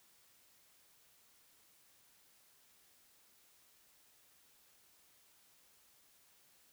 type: silence
effects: white hiss -68 dBFS RMS until 6.72 s